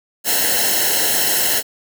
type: noise with comb filter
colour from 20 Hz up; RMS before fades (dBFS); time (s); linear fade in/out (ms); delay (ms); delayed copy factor
white; -17; 0.24-1.63; 50; 0.84; -0.85
effects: none